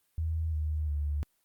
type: tone with pitch steps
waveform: sine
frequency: 80.5 / 76.86 / 73.39 Hz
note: E2 / D#2 / D2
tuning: -41 / -21 / -1 cents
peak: -28 dBFS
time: 0.18-1.23 s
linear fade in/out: 0 ms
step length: 350 ms
effects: white hiss -73 dBFS RMS until 1.44 s + Opus 32 kbps